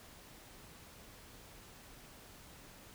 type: silence
effects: pink hiss -56 dBFS RMS until 2.94 s